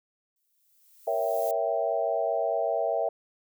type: noise with exponential growth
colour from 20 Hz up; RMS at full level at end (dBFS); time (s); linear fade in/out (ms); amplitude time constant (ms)
violet; -38; 0.36-1.51; 1; 250
type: chord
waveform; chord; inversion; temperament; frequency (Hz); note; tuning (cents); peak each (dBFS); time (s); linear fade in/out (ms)
sine; A# diminished seventh; none; equal; 466.2 / 554.4 / 659.3 / 784; A#4 / C#5 / E5 / G5; 0 / 0 / 0 / 0; -32 / -31 / -27 / -32; 1.07-3.09; 5
effects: none